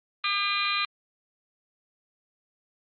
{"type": "harmonic tone", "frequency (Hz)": 402.4, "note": "G4", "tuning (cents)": 45, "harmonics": [3, 4, 5, 6, 7, 8, 9, 10], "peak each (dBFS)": [-29, -38, -37, -29, -39, -36, -37, -31], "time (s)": [0.24, 0.85], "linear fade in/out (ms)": 2, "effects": ["Opus 32 kbps"]}